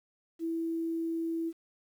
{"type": "tone with quantisation", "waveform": "sine", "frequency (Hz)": 329.6, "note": "E4", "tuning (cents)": 0, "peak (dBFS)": -30, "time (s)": [0.39, 1.53], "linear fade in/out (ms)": 50, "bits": 10, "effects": []}